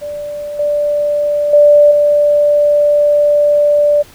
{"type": "tone with level steps", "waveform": "sine", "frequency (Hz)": 587, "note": "D5", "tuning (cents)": -1, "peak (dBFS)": [-20, -11, -3, -7], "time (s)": [0.01, 4.03], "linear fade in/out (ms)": 20, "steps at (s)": [0.59, 1.53, 1.91], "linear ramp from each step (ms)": 5, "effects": ["pink hiss -41 dBFS RMS until 4.14 s"]}